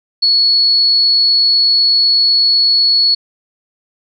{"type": "tone", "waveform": "sine", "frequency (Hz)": 4384, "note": "C#8", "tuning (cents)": -20, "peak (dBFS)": -8, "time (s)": [0.22, 3.15], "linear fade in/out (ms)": 10, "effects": []}